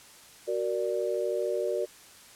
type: chord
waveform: sine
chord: Gb augmented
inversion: none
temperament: equal with one note detuned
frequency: 373.2 / 466.2 / 587.3 Hz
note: Gb4 / Bb4 / D5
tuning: +15 / 0 / 0 cents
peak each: -31 dBFS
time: 0.47-1.86 s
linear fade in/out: 20 ms
effects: white hiss -52 dBFS RMS until 2.35 s + low-pass 11000 Hz 12 dB/octave